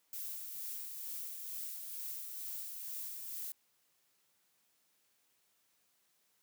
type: noise with tremolo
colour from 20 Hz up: violet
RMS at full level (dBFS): -42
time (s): 0.13-3.52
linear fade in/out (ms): 0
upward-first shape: sine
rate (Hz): 2.2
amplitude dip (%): 35
effects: white hiss -75 dBFS RMS until 6.42 s + high-pass 100 Hz 12 dB/octave